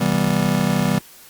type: chord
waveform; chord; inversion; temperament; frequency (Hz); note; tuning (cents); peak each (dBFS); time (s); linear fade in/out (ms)
square; C major seventh; none; just; 130.81 / 163.52 / 196.22 / 245.3; C3 / E3 / G3 / B3; 0 / -14 / +2 / -12; -26 / -22 / -21 / -24; 0-0.99; 10
effects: white hiss -45 dBFS RMS until 1.29 s + Opus 48 kbps